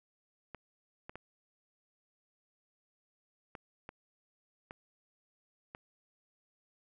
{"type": "clicks", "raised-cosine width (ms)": 0.5, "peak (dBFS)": -29, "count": 7, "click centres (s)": [0.547, 1.095, 1.156, 3.552, 3.891, 4.709, 5.749], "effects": []}